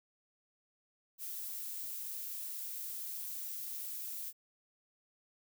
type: noise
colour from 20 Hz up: violet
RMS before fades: -42 dBFS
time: 1.18-4.33 s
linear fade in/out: 50 ms
effects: none